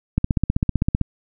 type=click train; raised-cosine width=5 ms; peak=-5 dBFS; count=14; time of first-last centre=0.18-1.013 s; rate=15.6 Hz; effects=none